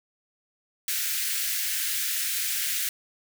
white high-pass noise, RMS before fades -28 dBFS, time 0.88-2.89 s, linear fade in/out 2 ms, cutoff 1500 Hz, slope 48 dB/octave, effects none

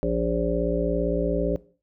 harmonic tone, 57.7 Hz, A#1, 17 cents flat, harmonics 1 / 3 / 5 / 7 / 9 / 10, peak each -29 / -29 / -29 / -29 / -29 / -29 dBFS, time 0.03-1.56 s, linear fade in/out 0 ms, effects noise-tail reverb RT60 0.4 s tail -19 dB re dry

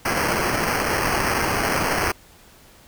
white noise with sample-and-hold, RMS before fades -22 dBFS, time 0.05-2.12 s, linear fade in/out 5 ms, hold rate 3675 Hz, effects pink hiss -50 dBFS RMS until 2.87 s

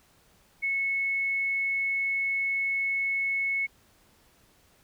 sine tone, 2198 Hz, C#7, 15 cents flat, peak -25 dBFS, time 0.62-3.67 s, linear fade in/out 20 ms, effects pink hiss -62 dBFS RMS until 4.83 s

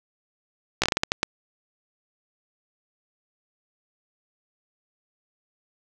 slowing click train, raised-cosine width 0.2 ms, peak -3 dBFS, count 9, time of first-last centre 0.82-1.231 s, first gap 16 ms, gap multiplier 1.32, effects none

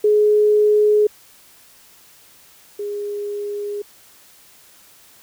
sine tone pair in turn, 421 / 410.9 Hz, G#4 / G#4, +24 / -18 cents, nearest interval unison, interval 42 cents, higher first, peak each -11 / -23 dBFS, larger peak first, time 0.04-1.07 / 2.79-3.82 s, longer neither, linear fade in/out 5 ms, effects white hiss -49 dBFS RMS until 5.22 s

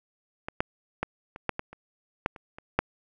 clicks, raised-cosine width 0.5 ms, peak -18 / -9 / -12 / -25 / -10 / -16 / -29 / -9 / -29 / -27 / -6 dBFS, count 11, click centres 0.485 / 0.605 / 1.03 / 1.361 / 1.493 / 1.594 / 1.73 / 2.261 / 2.362 / 2.585 / 2.79 s, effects none

